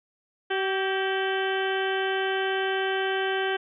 harmonic tone with a mistuned harmonic, 383 Hz, G4, 40 cents flat, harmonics 1 / 2 / 3 / 4 / 5 / 6 / 7 / 8 / 9, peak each -27 / -31 / -39 / -30 / -37 / -41 / -41 / -35 / -45 dBFS, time 0.5-3.57 s, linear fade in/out 10 ms, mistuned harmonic 4, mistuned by +42 cents, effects none

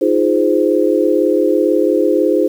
sine chord, F minor seventh, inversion third, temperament equal with one note detuned, 311.1 / 349.2 / 415.3 / 518.4 Hz, Eb4 / F4 / Ab4 / C5, 0 / 0 / 0 / -16 cents, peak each -16 dBFS, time 0.01-2.48 s, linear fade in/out 10 ms, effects 7-bit

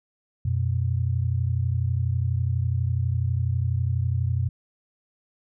sine tone pair together, 90 / 122.12 Hz, F#2 / B2, -47 / -19 cents, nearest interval perfect fourth, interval 528 cents, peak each -24 dBFS, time 0.45-4.49 s, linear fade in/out 5 ms, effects none

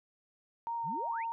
sine tone with vibrato, 922 Hz, A#5, 19 cents flat, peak -33 dBFS, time 0.67-1.32 s, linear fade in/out 0 ms, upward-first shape triangle, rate 3.2 Hz, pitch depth 24 cents each way
sine exponential sweep, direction up, 116.1 to 2960 Hz, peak -40 dBFS, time 0.83-1.26 s, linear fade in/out 50 ms
effects none

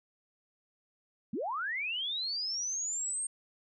sine linear sweep, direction up, 173.4 to 8640 Hz, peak -32 dBFS, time 1.33-3.27 s, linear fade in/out 5 ms, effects none

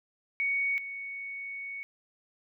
sine tone pair in turn, 2232 / 2224 Hz, C#7 / C#7, +11 / +5 cents, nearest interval unison, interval 6 cents, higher first, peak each -26 / -36 dBFS, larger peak first, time 0.4-0.78 / 0.78-1.83 s, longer second, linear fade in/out 0 ms, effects none

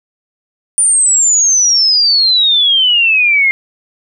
sine exponential sweep, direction down, 9390 to 2110 Hz, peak -7 dBFS, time 0.78-3.51 s, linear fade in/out 0 ms, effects none

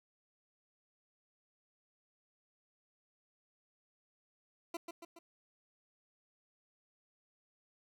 20% pulse tone with echo, 337.5 Hz, E4, 41 cents sharp, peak -33 dBFS, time 4.74-4.77 s, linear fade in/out 5 ms, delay 140 ms, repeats 3, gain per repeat -5 dB, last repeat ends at 5.19 s, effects none

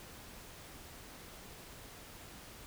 silence, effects pink hiss -52 dBFS RMS until 2.66 s

